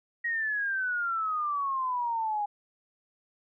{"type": "exponential sweep", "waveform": "sine", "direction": "down", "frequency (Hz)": [1900, 816], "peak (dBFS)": -27, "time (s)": [0.24, 2.46], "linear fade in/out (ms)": 10, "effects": []}